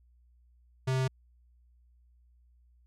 square tone, 130.81 Hz, C3, in tune, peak -27 dBFS, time 0.87-1.08 s, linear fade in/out 10 ms, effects added 60 Hz sine -60 dBFS peak until 2.86 s + low-pass 8000 Hz 12 dB/octave

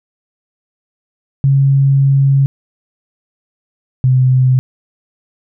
sine tone pair in turn, 137.3 / 128.85 Hz, C#3 / C3, -16 / -26 cents, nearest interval minor second, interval 110 cents, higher first, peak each -7 dBFS, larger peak neither, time 1.44-2.46 / 4.04-4.59 s, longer first, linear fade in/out 0 ms, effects none

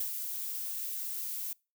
violet noise with ADSR envelope, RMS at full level -32 dBFS, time 0-1.53 s, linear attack 4 ms, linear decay 71 ms, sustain -5 dB, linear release 3 ms, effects noise-tail reverb RT60 0.3 s tail -25 dB re dry

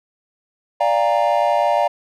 triangle chord, G minor seventh, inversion second, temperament equal with one note detuned, 587.3 / 698.5 / 804.6 / 932.3 Hz, D5 / F5 / G5 / Bb5, 0 / 0 / +45 / 0 cents, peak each -17 / -17 / -20 / -19 dBFS, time 0.8-1.88 s, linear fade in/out 10 ms, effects none

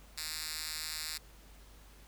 5% pulse tone with high-pass filter, 156 Hz, D#3, 5 cents sharp, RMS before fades -40 dBFS, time 0.17-1.18 s, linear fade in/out 10 ms, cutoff 3700 Hz, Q 1, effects added 50 Hz sine -55 dBFS peak until 2.07 s + pink hiss -60 dBFS RMS until 2.07 s

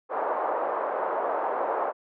pink band-pass noise, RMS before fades -28 dBFS, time 0.09-1.93 s, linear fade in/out 50 ms, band 500 to 1100 Hz, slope 24 dB/octave, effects none

